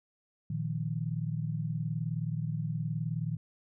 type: chord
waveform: sine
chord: Bb suspended fourth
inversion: none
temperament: equal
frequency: 116.54 / 155.56 / 174.61 Hz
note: Bb2 / Eb3 / F3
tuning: 0 / 0 / 0 cents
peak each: -35 / -33 / -39 dBFS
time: 0.5-3.37 s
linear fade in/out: 5 ms
effects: none